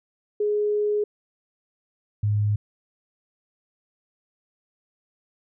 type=tone pair in turn; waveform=sine; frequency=417.5 / 104.38 Hz; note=G#4 / G#2; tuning=+9 / +9 cents; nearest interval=2 octaves; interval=2400 cents; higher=first; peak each=-20 / -19 dBFS; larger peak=second; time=0.4-1.04 / 2.23-2.56 s; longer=first; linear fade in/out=5 ms; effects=none

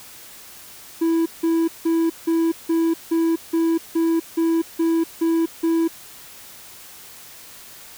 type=tone bursts; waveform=triangle; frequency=329.6 Hz; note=E4; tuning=in tune; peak=-14 dBFS; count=12; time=1.01-5.88 s; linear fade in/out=10 ms; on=250 ms; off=170 ms; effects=white hiss -42 dBFS RMS until 7.97 s

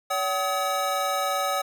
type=tone cluster; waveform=square; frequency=568 / 758 / 1271 Hz; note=C#5 / F#5 / D#6; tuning=+42 / +42 / +36 cents; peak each=-30 / -29 / -28 dBFS; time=0.1-1.62 s; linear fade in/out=10 ms; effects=none

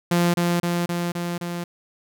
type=tone with echo; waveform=sawtooth; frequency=173.4 Hz; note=F3; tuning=12 cents flat; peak=-13 dBFS; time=0.11-0.34 s; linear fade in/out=5 ms; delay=260 ms; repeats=5; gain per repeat=-2 dB; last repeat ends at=1.64 s; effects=none

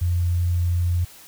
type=tone; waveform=sine; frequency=87.31 Hz; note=F2; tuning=in tune; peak=-18 dBFS; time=0.01-1.05 s; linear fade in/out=10 ms; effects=white hiss -46 dBFS RMS until 1.27 s

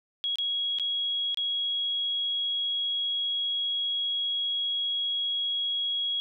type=tone with dropouts; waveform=sine; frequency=3315 Hz; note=G#7; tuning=4 cents flat; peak=-26 dBFS; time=0.24-6.2 s; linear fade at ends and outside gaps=0 ms; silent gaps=0.357-0.385 / 0.786-0.797 / 1.345-1.373 s; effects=none

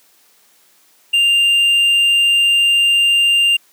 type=tone with hard clipping; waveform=triangle; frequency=2794 Hz; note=F7; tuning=in tune; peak=-11 dBFS; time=1.13-3.57 s; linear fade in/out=10 ms; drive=6 dB; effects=white hiss -53 dBFS RMS until 3.72 s + high-pass 200 Hz 12 dB/octave

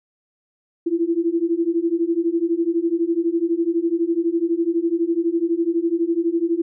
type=beating tone pair; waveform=sine; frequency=329.6 / 341.6 Hz; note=E4 / F4; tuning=0 / -38 cents; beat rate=12 Hz; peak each=-21 / -20 dBFS; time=0.86-6.62 s; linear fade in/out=10 ms; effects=none

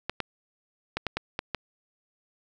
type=clicks; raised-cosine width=0.3 ms; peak=-12 dBFS; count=7; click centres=0.096 / 0.203 / 0.97 / 1.067 / 1.17 / 1.391 / 1.547 s; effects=none

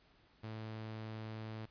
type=tone; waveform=sawtooth; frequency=110 Hz; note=A2; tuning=in tune; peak=-39 dBFS; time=0.43-1.66 s; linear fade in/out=10 ms; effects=pink hiss -68 dBFS RMS until 1.7 s + resampled to 11025 Hz

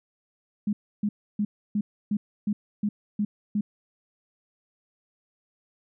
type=tone bursts; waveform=sine; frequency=207.7 Hz; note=G#3; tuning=in tune; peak=-22 dBFS; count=9; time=0.67-3.61 s; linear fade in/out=5 ms; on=60 ms; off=300 ms; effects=none

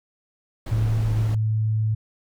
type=noise; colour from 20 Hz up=brown; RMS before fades=-30 dBFS; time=0.66-1.35 s; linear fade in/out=5 ms
type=tone with pitch glide; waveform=sine; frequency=110 to 109.11 Hz; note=A2 to A2; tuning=0 to -14 cents; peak=-19 dBFS; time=0.71-1.95 s; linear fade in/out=10 ms; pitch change=-14 cents; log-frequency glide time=1.03-1.09 s
effects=none

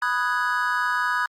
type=chord; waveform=triangle; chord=G# minor seventh; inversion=first; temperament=equal; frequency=987.8 / 1244.5 / 1480 / 1661.2 Hz; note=B5 / D#6 / F#6 / G#6; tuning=0 / 0 / 0 / 0 cents; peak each=-25 dBFS; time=0.02-1.26 s; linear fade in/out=2 ms; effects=Opus 48 kbps

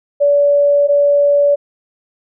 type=tone pair in turn; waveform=sine; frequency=574 / 574 Hz; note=D5 / D5; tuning=-40 / -40 cents; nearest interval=unison; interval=0 cents; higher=neither; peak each=-8 dBFS; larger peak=neither; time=0.2-0.88 / 0.88-1.56 s; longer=neither; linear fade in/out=20 ms; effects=none

